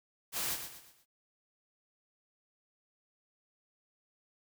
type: noise with echo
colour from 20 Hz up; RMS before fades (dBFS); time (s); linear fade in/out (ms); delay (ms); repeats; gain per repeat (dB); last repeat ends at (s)
white; -35; 0.32-0.58; 50; 120; 4; -8; 1.06
effects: none